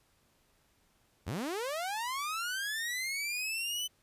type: linear sweep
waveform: sawtooth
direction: up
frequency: 63.7 to 3040 Hz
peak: -30 dBFS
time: 1.26-3.88 s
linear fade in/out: 20 ms
effects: pink hiss -70 dBFS RMS until 4.02 s + resampled to 32000 Hz